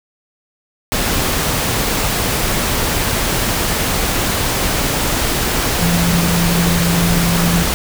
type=tone in noise; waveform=sine; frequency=171.1 Hz; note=F3; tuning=35 cents flat; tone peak=-14 dBFS; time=5.81-7.63 s; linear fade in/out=0 ms; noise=pink; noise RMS=-17 dBFS; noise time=0.92-7.74 s; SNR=0 dB; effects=none